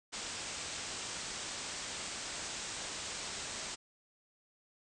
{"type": "low-pass noise", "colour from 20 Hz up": "white", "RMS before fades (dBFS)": -42, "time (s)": [0.12, 3.76], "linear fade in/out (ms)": 20, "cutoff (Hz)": 8500, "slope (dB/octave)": 96, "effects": []}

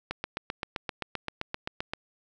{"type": "click train", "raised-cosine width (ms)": 0.3, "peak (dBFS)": -15, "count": 15, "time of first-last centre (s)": [0.11, 1.935], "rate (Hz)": 7.67, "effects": []}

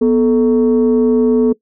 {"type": "tone pair together", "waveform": "sine", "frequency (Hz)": [245.6, 436.8], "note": ["B3", "A4"], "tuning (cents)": [-9, -13], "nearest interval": "minor seventh", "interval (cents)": 996, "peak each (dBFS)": -10, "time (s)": [0.01, 1.53], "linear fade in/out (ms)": 10, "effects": ["noise-tail reverb RT60 0.1 s tail -20 dB re dry", "tanh soft clip ceiling -5 dBFS"]}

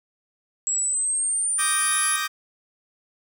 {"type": "exponential sweep", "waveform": "sine", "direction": "up", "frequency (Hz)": [7640, 10360], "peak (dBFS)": -21, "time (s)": [0.67, 2.16], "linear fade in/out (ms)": 0}
{"type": "chord", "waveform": "sawtooth", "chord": "Eb major seventh", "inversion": "third", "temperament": "equal", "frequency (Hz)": [1174.7, 1244.5, 1568, 1864.7], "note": ["D6", "Eb6", "G6", "Bb6"], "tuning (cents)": [0, 0, 0, 0], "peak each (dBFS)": [-27, -26, -26, -27], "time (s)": [1.58, 2.28], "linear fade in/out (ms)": 20}
{"effects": []}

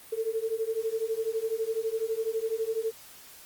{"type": "beating tone pair", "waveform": "sine", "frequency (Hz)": [440, 452], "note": ["A4", "A4"], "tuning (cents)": [0, 47], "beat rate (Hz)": 12, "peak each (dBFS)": [-31, -30], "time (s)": [0.12, 2.92], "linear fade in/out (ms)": 10, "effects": ["white hiss -50 dBFS RMS until 3.45 s", "Opus 32 kbps"]}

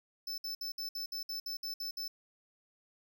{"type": "tone bursts", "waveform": "square", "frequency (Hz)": 5274, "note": "E8", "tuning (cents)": 0, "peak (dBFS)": -37, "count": 11, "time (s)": [0.27, 2.08], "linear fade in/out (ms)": 5, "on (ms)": 110, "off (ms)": 60, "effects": []}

